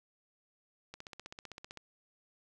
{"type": "click train", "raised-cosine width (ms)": 0.2, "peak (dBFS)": -28, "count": 14, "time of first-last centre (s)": [0.94, 1.773], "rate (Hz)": 15.6, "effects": []}